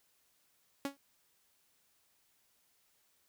sawtooth tone with exponential decay, 278.6 Hz, C#4, 9 cents sharp, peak -28 dBFS, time 0.85-0.97 s, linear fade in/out 2 ms, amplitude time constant 26 ms, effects white hiss -73 dBFS RMS until 3.28 s

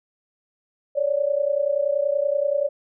sine tone pair together, 555.5 / 586 Hz, C#5 / D5, +4 / -4 cents, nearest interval minor second, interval 92 cents, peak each -22 dBFS, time 0.95-2.69 s, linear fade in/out 20 ms, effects none

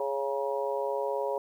harmonic tone with a mistuned harmonic, 138.59 Hz, C#3, in tune, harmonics 3 / 4 / 5 / 6 / 7, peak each -33 / -31 / -39 / -41 / -35 dBFS, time 0-1.38 s, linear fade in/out 2 ms, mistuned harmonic 7, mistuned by -28 cents, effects 10-bit

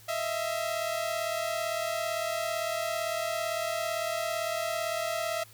sawtooth tone pair together, 635.2 / 673 Hz, D#5 / E5, +36 / +36 cents, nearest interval minor second, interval 100 cents, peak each -29 / -28 dBFS, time 0.08-5.44 s, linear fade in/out 10 ms, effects added 110 Hz sine -56 dBFS peak until 5.53 s + white hiss -55 dBFS RMS until 5.53 s

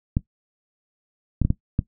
clicks, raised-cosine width 5 ms, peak -7 dBFS, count 5, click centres 0.169 / 1.417 / 1.45 / 1.504 / 1.791 s, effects noise-tail reverb RT60 0.1 s tail -17 dB re dry

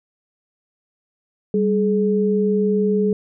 sine tone pair together, 196.73 / 423.4 Hz, G3 / G#4, +6 / +33 cents, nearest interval octave + minor second, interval 1327 cents, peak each -18 dBFS, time 1.54-3.13 s, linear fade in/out 2 ms, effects none

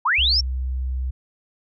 sine linear sweep, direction up, 843 to 5610 Hz, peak -16 dBFS, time 0.05-0.41 s, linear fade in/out 10 ms
sine tone, 64.3 Hz, C2, 30 cents flat, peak -22 dBFS, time 0.18-1.11 s, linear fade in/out 10 ms
effects none

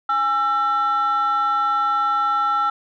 sine tone pair together, 823.3 / 1340 Hz, G#5 / E6, -15 / +28 cents, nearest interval minor sixth, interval 843 cents, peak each -21 / -16 dBFS, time 0.09-2.7 s, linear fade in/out 5 ms, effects tanh soft clip ceiling -14 dBFS

